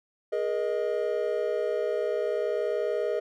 triangle chord, Ab suspended second, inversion none, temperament equal with one note detuned, 415.3 / 475.7 / 622.3 Hz, Ab4 / Bb4 / Eb5, 0 / +35 / 0 cents, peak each -28 dBFS, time 0.32-3.2 s, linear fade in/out 10 ms, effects none

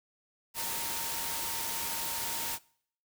sine tone in noise, 921 Hz, A#5, 21 cents flat, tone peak -43 dBFS, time 0.54-2.59 s, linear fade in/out 50 ms, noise white, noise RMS -35 dBFS, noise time 0.54-2.59 s, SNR -11 dB, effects noise-tail reverb RT60 0.6 s tail -23 dB re dry

